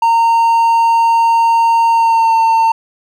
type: tone with pitch glide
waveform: triangle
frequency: 920 to 904.7 Hz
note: A#5 to A5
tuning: -23 to +48 cents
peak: -6 dBFS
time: 0.02-2.72 s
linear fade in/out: 5 ms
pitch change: -29 cents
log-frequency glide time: 1.9-2.35 s
effects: none

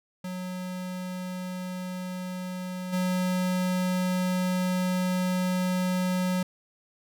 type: tone with level steps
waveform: square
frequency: 183 Hz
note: F#3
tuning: 19 cents flat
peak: -33 / -25 dBFS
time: 0.24-6.43 s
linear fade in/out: 5 ms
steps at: 2.92 s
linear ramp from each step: 20 ms
effects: none

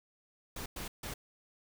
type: noise bursts at uneven times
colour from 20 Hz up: pink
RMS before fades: -41 dBFS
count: 3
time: 0.56-0.66 / 0.76-0.88 / 1.03-1.14 s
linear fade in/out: 5 ms
effects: none

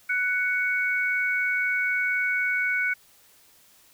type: tone pair together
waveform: sine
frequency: 1488 / 2229 Hz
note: F#6 / C#7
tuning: +9 / +9 cents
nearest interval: perfect fifth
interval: 700 cents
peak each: -25 / -25 dBFS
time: 0.09-2.94 s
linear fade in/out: 10 ms
effects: white hiss -57 dBFS RMS until 3.93 s

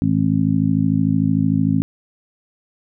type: harmonic tone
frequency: 53.3 Hz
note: G#1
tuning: 46 cents sharp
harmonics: 2 / 3 / 4 / 5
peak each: -22 / -19 / -20 / -19 dBFS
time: 0.02-1.82 s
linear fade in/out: 0 ms
effects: none

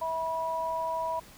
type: tone pair together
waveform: sine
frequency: 650 / 973.9 Hz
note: E5 / B5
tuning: -24 / -24 cents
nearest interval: perfect fifth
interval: 700 cents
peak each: -33 / -30 dBFS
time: 0.01-1.2 s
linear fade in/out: 10 ms
effects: pink hiss -52 dBFS RMS until 1.37 s

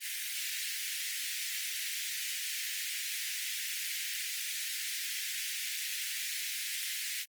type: high-pass noise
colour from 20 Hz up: pink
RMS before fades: -37 dBFS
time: 0-7.26 s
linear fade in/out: 50 ms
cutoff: 1800 Hz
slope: 48 dB/octave
effects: Opus 24 kbps

